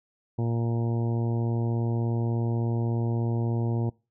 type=harmonic tone; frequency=116.54 Hz; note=A#2; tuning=in tune; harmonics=1 / 2 / 3 / 4 / 5 / 6 / 7 / 8; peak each=-25 / -32 / -34 / -39 / -44 / -44 / -45 / -46 dBFS; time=0.38-3.9 s; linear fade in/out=10 ms; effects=noise-tail reverb RT60 0.3 s tail -24 dB re dry